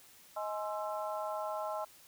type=harmonic tone with a mistuned harmonic; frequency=210 Hz; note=G#3; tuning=19 cents sharp; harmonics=3 / 4 / 5 / 6; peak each=-38 / -40 / -42 / -44 dBFS; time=0.36-1.85 s; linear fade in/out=10 ms; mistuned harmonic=6; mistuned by=+100 cents; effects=white hiss -59 dBFS RMS until 2.07 s